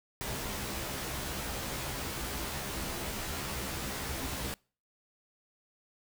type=noise with comb filter; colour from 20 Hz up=pink; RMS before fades=-37 dBFS; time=0.21-4.54 s; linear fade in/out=0 ms; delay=15 ms; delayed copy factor=+0.9; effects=noise-tail reverb RT60 0.4 s tail -26 dB re dry